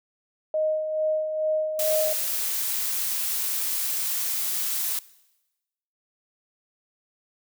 sine tone with tremolo, 622.3 Hz, D#5, in tune, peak -20 dBFS, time 0.54-2.13 s, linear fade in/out 2 ms, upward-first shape sine, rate 2.3 Hz, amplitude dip 50%
blue noise, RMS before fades -27 dBFS, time 1.79-4.99 s, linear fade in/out 2 ms
effects noise-tail reverb RT60 1.0 s tail -20 dB re dry

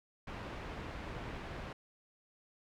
pink low-pass noise, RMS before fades -44 dBFS, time 0.27-1.73 s, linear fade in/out 5 ms, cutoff 2400 Hz, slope 12 dB/octave, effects none

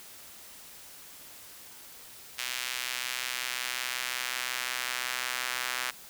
sawtooth tone with high-pass filter sweep, 125.5 Hz, B2, 28 cents sharp, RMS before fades -34 dBFS, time 2.38-5.91 s, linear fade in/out 10 ms, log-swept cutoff 2400 to 1600 Hz, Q 1.1, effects white hiss -49 dBFS RMS until 6.09 s

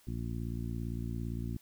harmonic tone, 57.6 Hz, A#1, 20 cents flat, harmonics 1 / 2 / 3 / 4 / 5 / 6, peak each -39 / -38 / -43 / -42 / -47 / -49 dBFS, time 0.07-1.57 s, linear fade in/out 5 ms, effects white hiss -64 dBFS RMS until 1.61 s

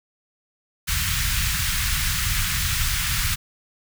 pink band-stop noise, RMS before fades -23 dBFS, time 0.87-3.36 s, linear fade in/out 20 ms, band 140 to 1400 Hz, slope 24 dB/octave, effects none

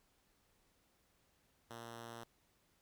5% pulse tone, 116.5 Hz, A#2, 1 cent flat, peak -37 dBFS, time 1.7-2.24 s, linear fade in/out 5 ms, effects pink hiss -75 dBFS RMS until 2.81 s

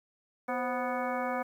harmonic tone with a mistuned harmonic, 246.9 Hz, B3, in tune, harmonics 1 / 2 / 3 / 4 / 5 / 6 / 7 / 9, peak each -37 / -35 / -35 / -39 / -39 / -42 / -44 / -43 dBFS, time 0.48-1.43 s, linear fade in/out 10 ms, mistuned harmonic 2, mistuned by +93 cents, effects 10-bit

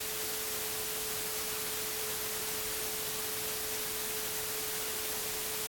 sine tone in noise, 432.1 Hz, A4, 31 cents flat, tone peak -46 dBFS, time 0-5.67 s, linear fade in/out 10 ms, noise white, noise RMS -36 dBFS, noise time 0-5.67 s, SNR -13 dB, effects AAC 64 kbps

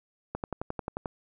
click train, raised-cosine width 1 ms, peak -18 dBFS, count 9, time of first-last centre 0.35-1.058 s, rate 11.3 Hz, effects none

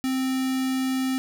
square tone with notch filter, 261.6 Hz, C4, in tune, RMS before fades -25 dBFS, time 0.04-1.18 s, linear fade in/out 0 ms, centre 940 Hz, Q 1.4, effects none

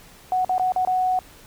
sine tone with dropouts, 740 Hz, F#5, in tune, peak -18 dBFS, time 0.32-1.19 s, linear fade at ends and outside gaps 1 ms, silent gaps 0.447-0.494 / 0.581-0.596 / 0.721-0.761 / 0.85-0.873 s, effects pink hiss -48 dBFS RMS until 1.46 s

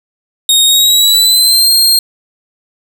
sawtooth tone with pitch glide, 3729 to 4210 Hz, A#7 to C8, 0 to +10 cents, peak -3 dBFS, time 0.49-1.99 s, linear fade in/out 2 ms, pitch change +210 cents, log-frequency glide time 0.66-1.71 s, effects none

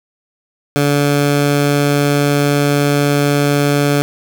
15% pulse tone, 143.9 Hz, D3, 35 cents flat, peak -5 dBFS, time 0.76-4.02 s, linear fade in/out 0 ms, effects none

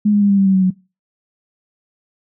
sine tone with pitch steps, 209.1 / 205.5 / 202 / 198.51 / 195.1 / 191.75 / 188.45 / 185.21 Hz, G#3 / G#3 / G#3 / G3 / G3 / G3 / F#3 / F#3, +12 / -18 / -48 / +22 / -8 / -38 / +32 / +2 cents, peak -10 dBFS, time 0.05-0.706 s, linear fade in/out 10 ms, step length 82 ms, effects noise-tail reverb RT60 0.3 s tail -23 dB re dry

